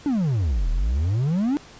triangle exponential two-way sweep, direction down then up, 303.6 to 36.71 to 303.6 Hz, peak -17 dBFS, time 0.06-1.57 s, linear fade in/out 0 ms, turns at 0.7 s, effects pink hiss -46 dBFS RMS until 1.79 s + resampled to 16000 Hz

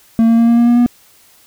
triangle tone with pitch steps, 227.1 / 229.5 / 231.9 / 234.3 / 236.7 / 239.2 / 241.7 Hz, A#3 / A#3 / A#3 / A#3 / A#3 / A#3 / B3, -45 / -27 / -9 / +9 / +27 / +45 / -37 cents, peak -5 dBFS, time 0.19-0.862 s, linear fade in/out 0 ms, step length 96 ms, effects white hiss -48 dBFS RMS until 1.46 s

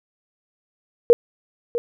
sine tone with echo, 473.3 Hz, A#4, 26 cents sharp, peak -6 dBFS, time 1.1-1.13 s, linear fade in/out 0 ms, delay 650 ms, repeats 1, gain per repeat -14 dB, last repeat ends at 1.78 s, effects none

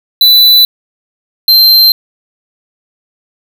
square tone pair in turn, 3987 / 4135 Hz, B7 / C8, +16 / -21 cents, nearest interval minor second, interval 63 cents, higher second, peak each -3 dBFS, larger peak neither, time 0.21-0.65 / 1.48-1.92 s, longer neither, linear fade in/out 2 ms, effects none

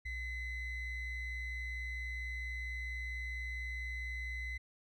triangle ring-modulated tone, 987.8 Hz, B5, in tune, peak -33 dBFS, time 0.05-4.58 s, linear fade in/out 10 ms, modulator 1050 Hz, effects none

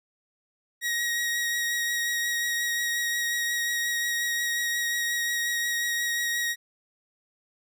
sawtooth tone with vibrato, 1891 Hz, A#6, 24 cents sharp, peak -22 dBFS, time 0.81-6.56 s, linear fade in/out 50 ms, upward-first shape triangle, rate 5.6 Hz, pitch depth 16 cents each way, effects none

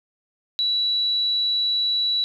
sine tone, 3930 Hz, B7, 9 cents flat, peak -19 dBFS, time 0.59-2.24 s, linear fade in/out 0 ms, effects 9-bit

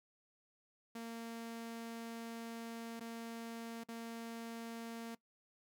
sawtooth tone with dropouts, 230 Hz, A#3, 23 cents flat, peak -40 dBFS, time 0.95-5.15 s, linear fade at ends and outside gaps 5 ms, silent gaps 2.997-3.007 / 3.837-3.886 s, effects noise-tail reverb RT60 0.1 s tail -20 dB re dry

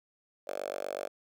5% pulse tone with high-pass filter, 48.17 Hz, G1, 30 cents flat, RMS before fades -37 dBFS, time 0.47-1.08 s, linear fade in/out 10 ms, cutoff 580 Hz, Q 4.9, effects none

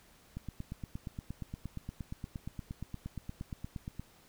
click train, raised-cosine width 5 ms, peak -27 dBFS, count 32, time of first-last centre 0.37-3.996 s, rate 8.55 Hz, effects pink hiss -62 dBFS RMS until 4.28 s

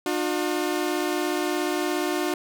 sawtooth tone pair together, 301.9 / 359 Hz, D4 / F4, +48 / +48 cents, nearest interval minor third, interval 300 cents, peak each -23 / -22 dBFS, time 0.06-2.34 s, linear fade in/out 2 ms, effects none

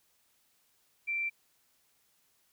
sine tone, 2349 Hz, D7, in tune, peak -30 dBFS, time 1.07-1.3 s, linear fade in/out 20 ms, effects white hiss -71 dBFS RMS until 2.52 s

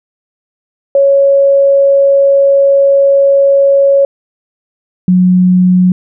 sine tone pair in turn, 554.4 / 182.15 Hz, C#5 / F#3, 0 / -27 cents, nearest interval octave + perfect fifth, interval 1927 cents, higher first, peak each -4 dBFS, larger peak neither, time 0.95-4.05 / 5.08-5.92 s, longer first, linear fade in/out 2 ms, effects none

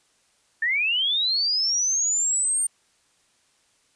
sine linear sweep, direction up, 1760 to 8870 Hz, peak -20 dBFS, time 0.62-2.67 s, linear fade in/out 5 ms, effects white hiss -64 dBFS RMS until 3.95 s + resampled to 22050 Hz

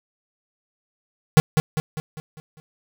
square tone with echo, 155.56 Hz, D#3, in tune, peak -9 dBFS, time 1.37-1.4 s, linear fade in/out 0 ms, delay 200 ms, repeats 6, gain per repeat -6 dB, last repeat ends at 2.6 s, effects none

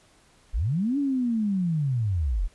sine linear two-way sweep, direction up then down, 34.3 to 289.3 to 34.3 Hz, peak -22 dBFS, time 0.53-2.48 s, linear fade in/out 20 ms, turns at 0.98 s, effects pink hiss -59 dBFS RMS until 2.54 s + resampled to 24000 Hz

